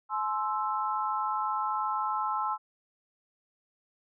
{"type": "chord", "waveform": "sine", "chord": "Ab augmented", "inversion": "none", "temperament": "equal with one note detuned", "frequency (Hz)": [852, 1046.5, 1318.5], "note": ["Ab5", "C6", "E6"], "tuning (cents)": [44, 0, 0], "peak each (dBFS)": -32, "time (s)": [0.09, 2.58], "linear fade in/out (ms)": 50, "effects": []}